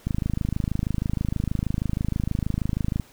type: click train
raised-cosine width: 5 ms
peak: -12 dBFS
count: 78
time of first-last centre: 0.07-2.998 s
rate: 26.3 Hz
effects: pink hiss -53 dBFS RMS until 3.12 s